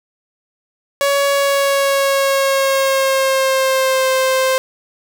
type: tone with pitch glide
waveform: sawtooth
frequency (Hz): 561 to 523.4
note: C#5 to C5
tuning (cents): +21 to 0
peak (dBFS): -9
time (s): 1.01-4.58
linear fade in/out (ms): 0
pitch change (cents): -121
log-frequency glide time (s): 1.3-4.09
effects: none